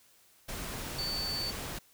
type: tone in noise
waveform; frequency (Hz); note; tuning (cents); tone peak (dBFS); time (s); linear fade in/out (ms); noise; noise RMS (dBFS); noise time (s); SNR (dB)
sine; 4500; C#8; +25; -33; 0.98-1.51; 10; pink; -39; 0.48-1.79; +3
effects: white hiss -63 dBFS RMS until 1.93 s